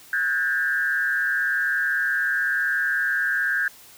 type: tone with frequency modulation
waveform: sine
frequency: 1609 Hz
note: G6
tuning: 45 cents sharp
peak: -20 dBFS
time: 0.13-3.68 s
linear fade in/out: 2 ms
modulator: 141 Hz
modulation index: 0.86
effects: white hiss -48 dBFS RMS until 3.97 s